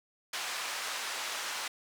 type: band-pass noise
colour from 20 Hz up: pink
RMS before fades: -37 dBFS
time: 0.33-1.68 s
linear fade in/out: 5 ms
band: 1000 to 8000 Hz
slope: 12 dB/octave
effects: none